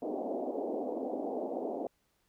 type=band-pass noise; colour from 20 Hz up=pink; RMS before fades=-36 dBFS; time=0.02-1.87 s; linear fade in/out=2 ms; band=250 to 760 Hz; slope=48 dB/octave; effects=pink hiss -75 dBFS RMS until 2.28 s